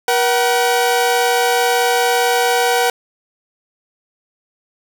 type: tone pair together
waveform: sawtooth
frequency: 478.7 / 757 Hz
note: A#4 / F#5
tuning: +46 / +39 cents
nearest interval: minor sixth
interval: 793 cents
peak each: -12 dBFS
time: 0.08-2.9 s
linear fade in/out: 2 ms
effects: none